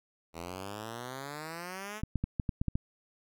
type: exponential sweep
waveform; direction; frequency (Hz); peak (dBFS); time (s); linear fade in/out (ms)
5% pulse; up; 81.3 to 220; -28; 0.33-2.02; 50
type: clicks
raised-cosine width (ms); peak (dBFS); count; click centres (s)
5; -18; 8; 2.035 / 2.157 / 2.24 / 2.398 / 2.492 / 2.615 / 2.683 / 2.755
effects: none